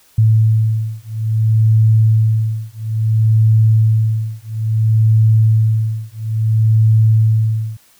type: beating tone pair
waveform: sine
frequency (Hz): 110 / 110.59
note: A2 / A2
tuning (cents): 0 / +9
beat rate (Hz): 0.59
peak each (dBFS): -13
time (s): 0.18-7.77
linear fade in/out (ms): 5
effects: white hiss -51 dBFS RMS until 7.99 s